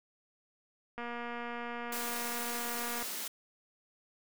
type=click train; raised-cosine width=0.5 ms; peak=-26 dBFS; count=488; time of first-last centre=0.98-3.026 s; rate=238 Hz
type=high-pass noise; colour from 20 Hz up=white; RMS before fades=-39 dBFS; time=1.92-3.28 s; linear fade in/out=5 ms; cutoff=180 Hz; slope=48 dB/octave
effects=none